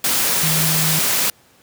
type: tone in noise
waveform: sine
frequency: 158.2 Hz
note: D#3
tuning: 29 cents sharp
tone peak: -20 dBFS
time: 0.43-0.99 s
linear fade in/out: 2 ms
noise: white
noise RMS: -18 dBFS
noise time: 0.04-1.3 s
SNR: -5 dB
effects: pink hiss -53 dBFS RMS until 1.62 s + high-pass 100 Hz 12 dB/octave